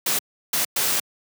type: noise bursts at uneven times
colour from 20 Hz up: white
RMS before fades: -22 dBFS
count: 3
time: 0.06-0.19 / 0.53-0.65 / 0.76-1 s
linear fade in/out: 5 ms
effects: high-pass 150 Hz 12 dB/octave